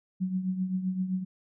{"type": "tone with tremolo", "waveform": "sine", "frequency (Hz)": 186, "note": "F#3", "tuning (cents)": 9, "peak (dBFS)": -24, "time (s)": [0.2, 1.25], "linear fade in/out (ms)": 20, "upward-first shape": "triangle", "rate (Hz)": 7.7, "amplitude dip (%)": 70, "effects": []}